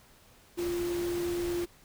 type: tone in noise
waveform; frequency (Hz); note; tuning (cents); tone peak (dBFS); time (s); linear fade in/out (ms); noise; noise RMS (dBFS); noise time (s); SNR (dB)
sine; 347.7; F4; -8; -29; 0.57-1.66; 20; pink; -41; 0.57-1.66; +9
effects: pink hiss -59 dBFS RMS until 1.84 s